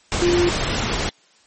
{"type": "tone in noise", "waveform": "sine", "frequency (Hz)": 349.2, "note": "F4", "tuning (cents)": 0, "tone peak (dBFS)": -15, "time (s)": [0.22, 0.49], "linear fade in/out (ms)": 0, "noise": "pink", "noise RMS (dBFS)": -22, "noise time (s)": [0.12, 1.09], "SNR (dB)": 4, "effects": ["white hiss -55 dBFS RMS until 1.46 s", "MP3 32 kbps"]}